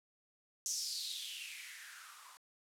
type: noise with band-pass filter sweep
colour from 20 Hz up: violet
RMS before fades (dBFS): -44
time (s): 0.66-2.37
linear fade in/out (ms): 0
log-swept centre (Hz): 6200 to 950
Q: 5.5
effects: low-pass 12000 Hz 12 dB/octave